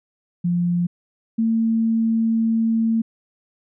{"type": "tone pair in turn", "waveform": "sine", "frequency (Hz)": [174.61, 225.7], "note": ["F3", "A3"], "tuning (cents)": [0, 44], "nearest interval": "major third", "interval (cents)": 444, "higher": "second", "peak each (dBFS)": [-17, -16], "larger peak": "second", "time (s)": [[0.44, 0.87], [1.38, 3.02]], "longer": "second", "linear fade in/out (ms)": 10, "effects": []}